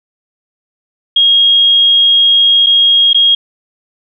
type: tone with dropouts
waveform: sine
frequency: 3267 Hz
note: G#7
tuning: 29 cents flat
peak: -5 dBFS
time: 1.16-3.35 s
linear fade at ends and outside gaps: 5 ms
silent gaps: 2.663-2.667 / 3.132-3.145 s
effects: none